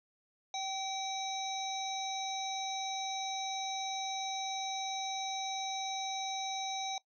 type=harmonic tone with a mistuned harmonic; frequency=769 Hz; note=G5; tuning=33 cents flat; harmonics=1 / 3 / 5 / 7 / 8; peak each=-37 / -47 / -40 / -49 / -44 dBFS; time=0.54-6.98 s; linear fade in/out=2 ms; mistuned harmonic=7; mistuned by=+50 cents; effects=noise-tail reverb RT60 0.1 s tail -20 dB re dry